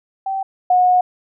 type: tone pair in turn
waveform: sine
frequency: 774 / 727.2 Hz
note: G5 / F#5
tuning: -22 / -30 cents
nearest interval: minor second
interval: 108 cents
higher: first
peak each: -19 / -10 dBFS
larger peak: second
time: 0.26-0.43 / 0.7-1.01 s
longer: second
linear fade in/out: 5 ms
effects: none